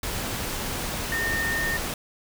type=tone in noise; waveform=sine; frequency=1827 Hz; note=A#6; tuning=35 cents flat; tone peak=-25 dBFS; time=1.12-1.77 s; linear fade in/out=2 ms; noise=pink; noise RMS=-30 dBFS; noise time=0.03-1.94 s; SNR=+2 dB; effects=none